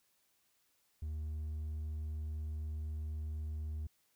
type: tone with hard clipping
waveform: sine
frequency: 77 Hz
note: D#2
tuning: 17 cents flat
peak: -38 dBFS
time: 1.02-3.87 s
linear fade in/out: 5 ms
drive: 2 dB
effects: white hiss -75 dBFS RMS until 4.15 s